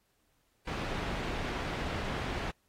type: low-pass noise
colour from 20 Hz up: pink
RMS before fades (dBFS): -36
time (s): 0.67-2.51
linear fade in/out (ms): 5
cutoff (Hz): 3000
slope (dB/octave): 12
effects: pink hiss -74 dBFS RMS until 2.68 s + AAC 48 kbps